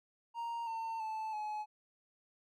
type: tone with pitch steps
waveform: triangle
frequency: 932.3 / 903.7 / 875.9 / 849 Hz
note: A#5 / A5 / A5 / G#5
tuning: 0 / +46 / -8 / +38 cents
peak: -35 dBFS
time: 0.34-1.66 s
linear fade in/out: 50 ms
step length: 330 ms
effects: none